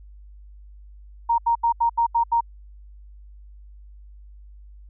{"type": "tone bursts", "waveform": "sine", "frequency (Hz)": 932.3, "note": "A#5", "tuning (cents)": 0, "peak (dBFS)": -16, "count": 7, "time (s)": [1.29, 2.409], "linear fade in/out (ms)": 10, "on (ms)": 93, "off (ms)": 78, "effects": ["added 50 Hz sine -42 dBFS peak until 4.89 s"]}